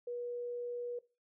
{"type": "tone", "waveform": "sine", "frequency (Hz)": 483.5, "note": "B4", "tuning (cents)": -37, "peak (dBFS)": -37, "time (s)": [0.07, 0.99], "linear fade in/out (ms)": 5, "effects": ["noise-tail reverb RT60 0.3 s tail -19 dB re dry"]}